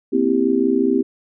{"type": "chord", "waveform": "sine", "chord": "C dominant seventh", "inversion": "third", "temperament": "just", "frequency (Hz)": [235.5, 261.6, 327, 392.4], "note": ["Bb3", "C4", "E4", "G4"], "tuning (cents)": [18, 0, -14, 2], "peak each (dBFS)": [-23, -18, -21, -19], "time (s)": [0.12, 1.03], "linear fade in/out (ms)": 20, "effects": []}